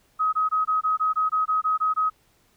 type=tone bursts; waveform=sine; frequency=1267 Hz; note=D#6; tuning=31 cents sharp; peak=-19 dBFS; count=12; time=0.19-2.101 s; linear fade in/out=20 ms; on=140 ms; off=21 ms; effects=pink hiss -63 dBFS RMS until 2.56 s